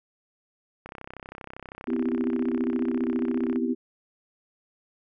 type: click train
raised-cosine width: 0.5 ms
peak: -24 dBFS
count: 89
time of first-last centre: 0.86-3.559 s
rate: 32.6 Hz
type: chord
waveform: sine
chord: C major seventh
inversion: third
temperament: equal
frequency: 246.9 / 261.6 / 329.6 / 392 Hz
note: B3 / C4 / E4 / G4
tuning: 0 / 0 / 0 / 0 cents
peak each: -26 / -31 / -30 / -32 dBFS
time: 1.87-3.75 s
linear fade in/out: 20 ms
effects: none